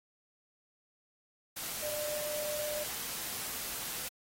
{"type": "tone in noise", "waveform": "sine", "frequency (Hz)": 599, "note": "D5", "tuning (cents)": 34, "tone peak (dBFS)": -36, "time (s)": [1.82, 2.84], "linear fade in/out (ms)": 10, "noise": "white", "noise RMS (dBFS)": -39, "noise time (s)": [1.56, 4.09], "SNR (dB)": 0, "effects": ["AAC 48 kbps"]}